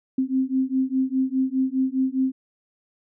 sine beating tone pair, 260 / 264.9 Hz, C4 / C4, -11 / +22 cents, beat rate 4.9 Hz, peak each -23 dBFS, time 0.18-2.32 s, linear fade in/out 5 ms, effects none

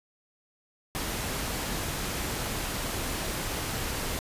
pink noise, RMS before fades -32 dBFS, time 0.95-4.19 s, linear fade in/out 0 ms, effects resampled to 32000 Hz

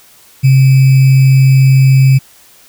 sine tone with sample-and-hold, 133.2 Hz, C3, 31 cents sharp, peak -3 dBFS, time 0.43-2.19 s, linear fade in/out 20 ms, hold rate 2450 Hz, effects white hiss -43 dBFS RMS until 2.68 s

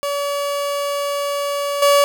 30% pulse tone with level steps, 570 Hz, C#5, 48 cents sharp, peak -17 / -8 dBFS, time 0.03-2.04 s, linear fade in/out 0 ms, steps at 1.82 s, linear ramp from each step 5 ms, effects none

